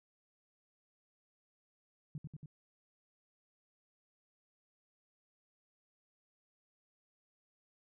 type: tone with echo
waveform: sine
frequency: 150 Hz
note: D3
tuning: 37 cents sharp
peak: -39 dBFS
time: 2.15-2.18 s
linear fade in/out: 2 ms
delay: 93 ms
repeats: 3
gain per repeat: -2 dB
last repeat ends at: 2.459 s
effects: none